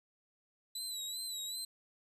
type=tone with vibrato; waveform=25% pulse; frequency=3951 Hz; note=B7; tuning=in tune; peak=-34 dBFS; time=0.75-1.65 s; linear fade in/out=5 ms; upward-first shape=sine; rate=2.6 Hz; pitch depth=68 cents each way; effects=none